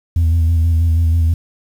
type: tone with vibrato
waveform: sine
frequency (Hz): 82.5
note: E2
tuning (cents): +2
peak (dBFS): -8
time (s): 0.16-1.34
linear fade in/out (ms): 5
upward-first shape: square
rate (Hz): 6.2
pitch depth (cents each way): 30
effects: tanh soft clip ceiling -9 dBFS + 7-bit